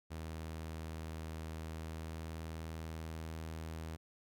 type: tone with pitch glide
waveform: sawtooth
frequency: 79.9 to 80.41 Hz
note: D#2 to E2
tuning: +47 to -42 cents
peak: -38 dBFS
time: 0.1-3.97 s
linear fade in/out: 20 ms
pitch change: +11 cents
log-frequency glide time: 1.62-2.21 s
effects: none